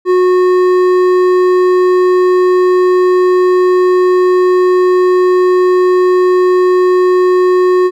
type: tone with hard clipping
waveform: triangle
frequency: 364.9 Hz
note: F#4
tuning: 24 cents flat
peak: -8 dBFS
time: 0.05-7.91 s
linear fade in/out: 50 ms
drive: 12 dB
effects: none